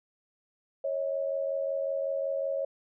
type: tone pair together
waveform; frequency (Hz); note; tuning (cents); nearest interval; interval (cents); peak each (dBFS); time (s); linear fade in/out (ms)
sine; 550 / 635.4; C#5 / D#5; -14 / +36; major second; 250; -29 / -34; 0.84-2.65; 5
effects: none